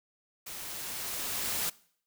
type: noise with level ramp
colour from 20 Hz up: white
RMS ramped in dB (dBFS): -42 to -31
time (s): 0.46-1.7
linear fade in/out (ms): 10
effects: noise-tail reverb RT60 0.6 s tail -22 dB re dry